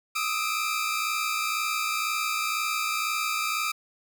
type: tone cluster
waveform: sawtooth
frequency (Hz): 1234 / 1296 / 2362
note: D#6 / E6 / D7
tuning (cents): -15 / -30 / +9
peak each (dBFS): -27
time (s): 0.15-3.72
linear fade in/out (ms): 10
effects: none